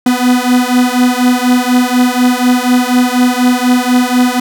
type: beating tone pair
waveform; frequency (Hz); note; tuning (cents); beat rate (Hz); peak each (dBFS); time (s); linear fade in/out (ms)
45% pulse; 246.9 / 251; B3 / B3; 0 / +28; 4.1; -11; 0.06-4.4; 5
effects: none